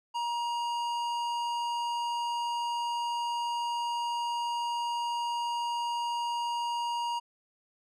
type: tone with low-pass filter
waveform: square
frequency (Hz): 947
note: A#5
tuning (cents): +27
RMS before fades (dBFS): -32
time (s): 0.14-7.2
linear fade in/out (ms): 20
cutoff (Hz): 7000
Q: 0.51
effects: none